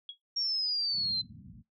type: tone with exponential decay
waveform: sine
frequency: 3322 Hz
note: G#7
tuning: in tune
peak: -35 dBFS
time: 0.09-0.18 s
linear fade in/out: 2 ms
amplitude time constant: 19 ms
type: exponential sweep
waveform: sine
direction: down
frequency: 5588 to 4055 Hz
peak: -28 dBFS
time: 0.36-1.22 s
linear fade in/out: 10 ms
type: low-pass noise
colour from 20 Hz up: white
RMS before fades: -48 dBFS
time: 0.92-1.63 s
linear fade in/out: 50 ms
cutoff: 220 Hz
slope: 48 dB/octave
effects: noise-tail reverb RT60 0.2 s tail -26 dB re dry + high-pass 80 Hz 12 dB/octave